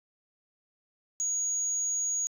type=tone; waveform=sine; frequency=6700 Hz; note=G#8; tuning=14 cents sharp; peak=-26 dBFS; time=1.2-2.27 s; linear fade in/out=0 ms; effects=tanh soft clip ceiling -23 dBFS